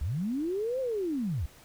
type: linear two-way sweep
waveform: sine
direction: up then down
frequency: 58.27 to 537 to 58.27 Hz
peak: -28 dBFS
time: 0.01-1.46 s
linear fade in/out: 5 ms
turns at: 0.8 s
effects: pink hiss -55 dBFS RMS until 1.64 s